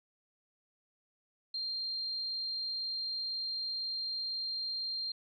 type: tone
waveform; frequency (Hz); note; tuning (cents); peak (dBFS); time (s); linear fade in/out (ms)
sine; 4186; C8; 0; -34; 1.54-5.12; 5
effects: none